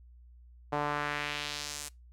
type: tone with band-pass filter sweep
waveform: sawtooth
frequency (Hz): 146.83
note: D3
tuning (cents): 0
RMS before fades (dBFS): -35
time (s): 0.72-1.89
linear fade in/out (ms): 10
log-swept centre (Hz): 780 to 8800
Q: 1.4
effects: noise-tail reverb RT60 0.2 s tail -23 dB re dry + added 60 Hz sine -52 dBFS peak until 2.12 s